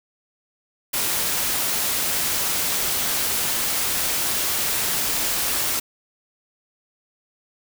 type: noise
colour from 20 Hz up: white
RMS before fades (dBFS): -23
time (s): 0.93-5.8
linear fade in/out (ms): 10
effects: none